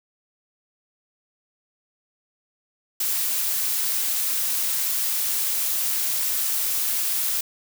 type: noise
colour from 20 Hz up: blue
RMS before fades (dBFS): -24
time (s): 3-7.41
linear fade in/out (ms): 5
effects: none